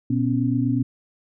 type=tone cluster; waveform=sine; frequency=121.1 / 248.2 / 276.4 Hz; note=B2 / B3 / C#4; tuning=-34 / +9 / -5 cents; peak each=-23 dBFS; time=0.1-0.83 s; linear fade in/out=5 ms; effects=none